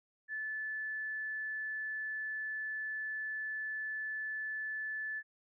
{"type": "tone", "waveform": "sine", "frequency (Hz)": 1740, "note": "A6", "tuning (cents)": -20, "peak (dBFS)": -36, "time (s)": [0.28, 5.23], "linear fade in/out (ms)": 50, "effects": []}